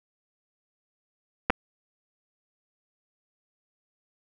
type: clicks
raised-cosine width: 0.5 ms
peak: -7 dBFS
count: 2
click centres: 1.499 / 1.503 s
effects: none